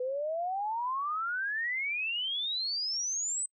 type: exponential sweep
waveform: sine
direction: up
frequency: 493.9 to 8230 Hz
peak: -30 dBFS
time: 0-3.46 s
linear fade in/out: 5 ms
effects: noise-tail reverb RT60 0.1 s tail -26 dB re dry